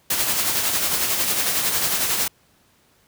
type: noise with tremolo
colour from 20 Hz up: white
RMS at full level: -20 dBFS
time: 0.1-2.28 s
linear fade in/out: 5 ms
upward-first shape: sine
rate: 11 Hz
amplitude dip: 40%
effects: pink hiss -59 dBFS RMS until 3.07 s + high-pass 60 Hz 12 dB/octave